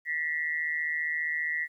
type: tone with amplitude modulation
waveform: sine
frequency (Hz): 1936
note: B6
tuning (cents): -35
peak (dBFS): -24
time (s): 0.05-1.68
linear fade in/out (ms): 50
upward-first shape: sine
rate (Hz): 155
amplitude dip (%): 80
effects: 11-bit